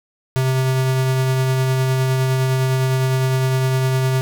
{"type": "tone with tremolo", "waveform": "square", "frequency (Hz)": 130.81, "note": "C3", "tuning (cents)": 0, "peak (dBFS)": -15, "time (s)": [0.36, 4.21], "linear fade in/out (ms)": 0, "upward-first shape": "triangle", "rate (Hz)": 9.8, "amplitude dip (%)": 25, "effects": []}